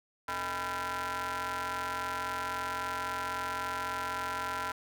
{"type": "ring-modulated tone", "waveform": "sawtooth", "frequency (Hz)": 184.9, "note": "F#3", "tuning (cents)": -1, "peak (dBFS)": -26, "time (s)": [0.28, 4.72], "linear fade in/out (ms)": 5, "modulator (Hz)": 1180, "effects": []}